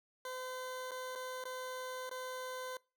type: tone with dropouts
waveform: 20% pulse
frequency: 511 Hz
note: C5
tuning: 41 cents flat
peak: -36 dBFS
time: 0.25-2.77 s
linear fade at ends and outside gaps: 2 ms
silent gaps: 0.91-0.916 / 1.153-1.157 / 1.44-1.453 / 2.094-2.112 s
effects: noise-tail reverb RT60 0.3 s tail -23 dB re dry